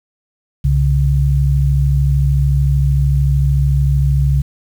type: tone pair together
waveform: sine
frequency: 65.84 / 139.2 Hz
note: C2 / C#3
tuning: +11 / +8 cents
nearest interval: octave + minor second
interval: 1297 cents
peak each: -13 dBFS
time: 0.64-4.42 s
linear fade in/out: 10 ms
effects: 7-bit